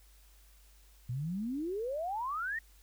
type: exponential sweep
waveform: sine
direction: up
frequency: 116.54 to 1900 Hz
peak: -33 dBFS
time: 1.09-2.59 s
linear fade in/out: 5 ms
effects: added 50 Hz sine -58 dBFS peak until 2.82 s + white hiss -65 dBFS RMS until 2.82 s